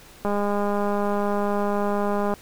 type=click train; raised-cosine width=1 ms; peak=-12 dBFS; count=427; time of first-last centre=0.25-2.338 s; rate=204 Hz; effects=pink hiss -48 dBFS RMS until 2.41 s